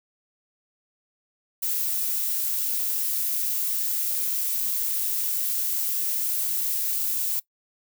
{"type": "noise", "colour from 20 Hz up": "violet", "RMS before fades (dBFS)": -26, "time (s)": [1.62, 7.4], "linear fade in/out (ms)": 10, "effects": ["noise-tail reverb RT60 0.1 s tail -21 dB re dry"]}